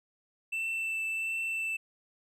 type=tone with vibrato; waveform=triangle; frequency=2663 Hz; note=E7; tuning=17 cents sharp; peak=-29 dBFS; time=0.52-1.77 s; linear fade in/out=10 ms; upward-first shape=triangle; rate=1.4 Hz; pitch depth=12 cents each way; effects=none